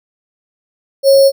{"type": "tone with sample-and-hold", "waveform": "sine", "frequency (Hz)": 547, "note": "C#5", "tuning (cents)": -23, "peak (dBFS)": -4, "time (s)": [1.03, 1.32], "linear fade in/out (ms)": 50, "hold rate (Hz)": 4900, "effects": []}